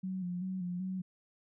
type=tone with vibrato; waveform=sine; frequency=182.5 Hz; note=F#3; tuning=24 cents flat; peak=-34 dBFS; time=0.03-1.02 s; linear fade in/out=10 ms; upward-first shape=square; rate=2.6 Hz; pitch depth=46 cents each way; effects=none